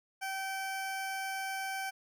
20% pulse tone, 772 Hz, G5, 27 cents flat, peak -30 dBFS, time 0.21-1.91 s, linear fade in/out 20 ms, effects none

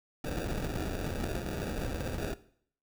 pink noise with sample-and-hold, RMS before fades -35 dBFS, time 0.24-2.34 s, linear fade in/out 2 ms, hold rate 1050 Hz, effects noise-tail reverb RT60 0.6 s tail -17 dB re dry

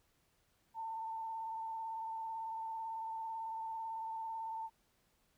sine tone with vibrato, 896 Hz, A5, 31 cents sharp, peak -39 dBFS, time 0.74-4.7 s, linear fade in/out 50 ms, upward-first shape square, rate 18 Hz, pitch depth 20 cents each way, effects pink hiss -75 dBFS RMS until 5.37 s

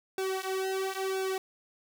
sawtooth tone with flanger, 381.5 Hz, G4, 47 cents flat, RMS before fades -32 dBFS, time 0.18-1.38 s, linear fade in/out 2 ms, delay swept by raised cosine 0.98 to 4.38 ms, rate 0.99 Hz, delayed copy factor -0.95, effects none

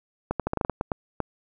clicks, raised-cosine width 1 ms, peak -11 dBFS, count 11, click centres 0.31 / 0.397 / 0.47 / 0.534 / 0.573 / 0.612 / 0.649 / 0.697 / 0.811 / 0.918 / 1.203 s, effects none

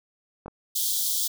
clicks, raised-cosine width 1 ms, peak -24 dBFS, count 2, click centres 0.46 / 0.481 s
white high-pass noise, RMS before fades -26 dBFS, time 0.75-1.28 s, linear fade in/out 10 ms, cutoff 3200 Hz, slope 96 dB/octave
effects none

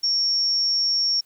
sine tone with amplitude modulation, 5500 Hz, F8, 27 cents flat, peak -16 dBFS, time 0.03-1.21 s, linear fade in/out 10 ms, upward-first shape sine, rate 160 Hz, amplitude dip 55%, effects white hiss -61 dBFS RMS until 1.25 s

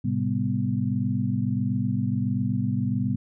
sine tone cluster, 109.7 / 131.2 / 198.5 / 246.1 Hz, A2 / C3 / G3 / B3, -5 / +5 / +22 / -6 cents, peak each -28 dBFS, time 0.04-3.16 s, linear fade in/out 10 ms, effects none

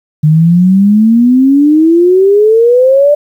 sine exponential sweep, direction up, 150 to 595 Hz, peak -3 dBFS, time 0.23-3.15 s, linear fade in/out 10 ms, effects 7-bit

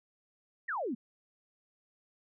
sine exponential sweep, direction down, 1975.5 to 207.7 Hz, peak -32 dBFS, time 0.68-0.95 s, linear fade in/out 10 ms, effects none

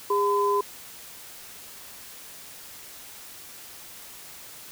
sine tone pair together, 406.4 / 1014 Hz, G#4 / B5, -38 / +45 cents, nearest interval octave + major third, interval 1583 cents, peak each -23 dBFS, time 0.1-0.61 s, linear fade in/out 5 ms, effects white hiss -44 dBFS RMS until 4.71 s

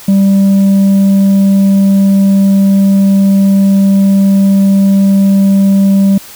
triangle tone with tanh clipping, 196 Hz, G3, in tune, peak -5 dBFS, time 0.08-6.18 s, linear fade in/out 5 ms, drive 8 dB, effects white hiss -32 dBFS RMS until 6.35 s

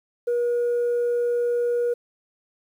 sine tone, 480 Hz, B4, 49 cents flat, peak -18 dBFS, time 0.27-1.94 s, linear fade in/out 10 ms, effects tanh soft clip ceiling -18 dBFS + 9-bit

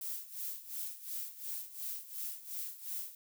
violet noise with tremolo, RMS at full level -39 dBFS, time 0.01-3.15 s, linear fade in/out 2 ms, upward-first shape sine, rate 2.8 Hz, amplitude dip 80%, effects none

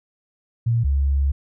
sine tone pair in turn, 116.54 / 69.3 Hz, A#2 / C#2, 0 / 0 cents, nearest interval major sixth, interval 900 cents, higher first, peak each -16 dBFS, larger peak neither, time 0.66-0.84 / 0.84-1.32 s, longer second, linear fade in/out 10 ms, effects none

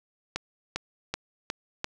accelerating click train, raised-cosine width 0.2 ms, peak -12 dBFS, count 5, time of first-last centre 0.36-1.844 s, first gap 400 ms, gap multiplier 0.95, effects none

